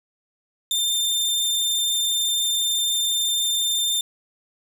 sawtooth tone, 3594 Hz, A7, 36 cents sharp, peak -17 dBFS, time 0.71-4.01 s, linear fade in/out 2 ms, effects none

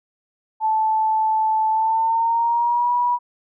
sine tone with pitch glide, 875 to 970.9 Hz, A5 to B5, -10 to -30 cents, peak -16 dBFS, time 0.6-3.19 s, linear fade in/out 50 ms, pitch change +180 cents, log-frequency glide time 1.7-2.92 s, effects none

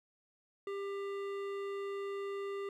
sine tone with hard clipping, 397.5 Hz, G4, 24 cents sharp, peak -39 dBFS, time 0.67-2.69 s, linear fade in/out 2 ms, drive 13 dB, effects none

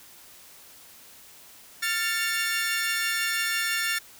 sawtooth tone cluster, 1390 / 1776 / 2216 / 2774 Hz, F6 / A6 / C#7 / F7, -9 / +16 / -1 / -12 cents, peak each -28 / -24 / -29 / -31 dBFS, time 1.82-3.99 s, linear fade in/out 10 ms, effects white hiss -50 dBFS RMS until 4.19 s

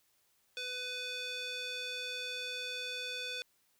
square tone with band-pass filter, 499 Hz, B4, 18 cents sharp, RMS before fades -40 dBFS, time 0.57-3.42 s, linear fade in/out 0 ms, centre 3400 Hz, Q 2.1, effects white hiss -73 dBFS RMS until 3.79 s

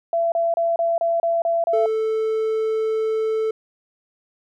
sine tone bursts, 673 Hz, E5, 36 cents sharp, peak -17 dBFS, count 8, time 0.13-1.86 s, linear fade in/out 2 ms, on 190 ms, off 30 ms
triangle tone, 440 Hz, A4, in tune, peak -17 dBFS, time 1.73-3.51 s, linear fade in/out 5 ms
effects none

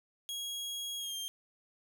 sawtooth tone with pitch glide, 3300 to 3188 Hz, G#7 to G7, -12 to +28 cents, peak -34 dBFS, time 0.29-1.28 s, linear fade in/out 0 ms, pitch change -60 cents, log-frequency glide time 0.98-1.16 s, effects none

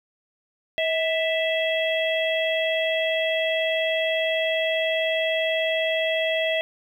harmonic tone with a mistuned harmonic, 659.3 Hz, E5, in tune, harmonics 1 / 3 / 4 / 5, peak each -23 / -28 / -30 / -29 dBFS, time 0.78-6.61 s, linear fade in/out 0 ms, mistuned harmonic 1, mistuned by -44 cents, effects 9-bit

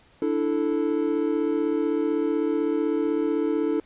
triangle chord, D suspended second, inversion none, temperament equal, 293.7 / 329.6 / 440 Hz, D4 / E4 / A4, 0 / 0 / 0 cents, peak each -24 dBFS, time 0.22-3.8 s, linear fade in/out 2 ms, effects pink hiss -57 dBFS RMS until 3.85 s + resampled to 8000 Hz

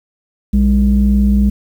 sine tone pair together, 60.4 / 203.2 Hz, B1 / G#3, -38 / -38 cents, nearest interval octave + major sixth, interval 2100 cents, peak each -10 dBFS, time 0.53-1.5 s, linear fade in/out 10 ms, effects tanh soft clip ceiling -3 dBFS + 7-bit

